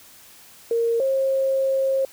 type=tone pair in turn; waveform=sine; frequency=463.5 / 536.2 Hz; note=A#4 / C5; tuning=-10 / +42 cents; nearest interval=minor third; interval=252 cents; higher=second; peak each=-18 dBFS; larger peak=neither; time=0.71-1 / 1-2.05 s; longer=second; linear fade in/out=2 ms; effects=white hiss -48 dBFS RMS until 2.12 s